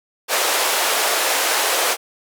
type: band-pass noise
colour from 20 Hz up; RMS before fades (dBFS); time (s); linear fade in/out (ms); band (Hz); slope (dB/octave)
pink; -19; 0.28-1.97; 50; 470 to 15000; 24
effects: none